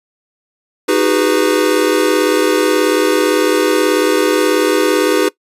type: chord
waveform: square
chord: G# minor seventh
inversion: second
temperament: equal with one note detuned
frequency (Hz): 311.1 / 370 / 408.2 / 493.9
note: D#4 / F#4 / G#4 / B4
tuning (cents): 0 / 0 / -30 / 0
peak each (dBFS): -17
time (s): 0.88-5.29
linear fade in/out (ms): 10
effects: noise-tail reverb RT60 0.1 s tail -20 dB re dry + resampled to 32000 Hz